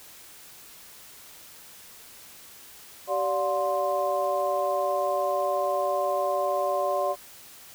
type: tone cluster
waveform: sine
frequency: 385.9 / 580 / 718 / 1048 Hz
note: G4 / D5 / F5 / C6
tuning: -27 / -22 / +48 / +2 cents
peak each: -33 / -26 / -29 / -30 dBFS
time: 3.07-7.16 s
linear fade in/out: 50 ms
effects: white hiss -48 dBFS RMS until 7.74 s